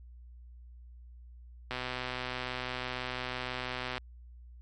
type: click train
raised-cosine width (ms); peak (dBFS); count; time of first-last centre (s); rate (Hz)
0.3; -19; 287; 1.71-3.98; 126
effects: added 60 Hz sine -48 dBFS peak until 4.61 s + MP3 64 kbps